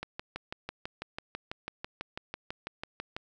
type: click train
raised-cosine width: 0.3 ms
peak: -20 dBFS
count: 20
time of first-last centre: 0.03-3.165 s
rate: 6.06 Hz
effects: none